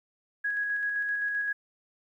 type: tone with tremolo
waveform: sine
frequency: 1661.2 Hz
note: G#6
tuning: in tune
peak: -26 dBFS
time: 0.44-1.53 s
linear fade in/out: 10 ms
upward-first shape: square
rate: 7.7 Hz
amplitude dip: 25%
effects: 11-bit